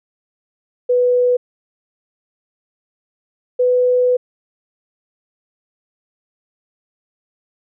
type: tone pair in turn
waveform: sine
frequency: 493.9 / 497.9 Hz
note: B4 / B4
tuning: 0 / +14 cents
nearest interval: unison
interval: 14 cents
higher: second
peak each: -11 dBFS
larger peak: neither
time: 0.89-1.37 / 3.59-4.17 s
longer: second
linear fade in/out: 10 ms
effects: none